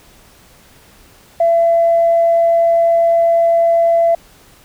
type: tone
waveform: sine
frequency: 673 Hz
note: E5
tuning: 36 cents sharp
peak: -8 dBFS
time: 1.4-4.15 s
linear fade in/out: 5 ms
effects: tanh soft clip ceiling -4 dBFS + pink hiss -46 dBFS RMS until 4.64 s